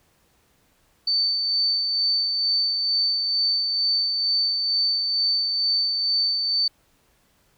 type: tone with tremolo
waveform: sine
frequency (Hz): 4548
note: C#8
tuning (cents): +44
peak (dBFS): -18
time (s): 1.07-6.68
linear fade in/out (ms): 5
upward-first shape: sine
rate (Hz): 2.2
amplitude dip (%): 35
effects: pink hiss -63 dBFS RMS until 7.57 s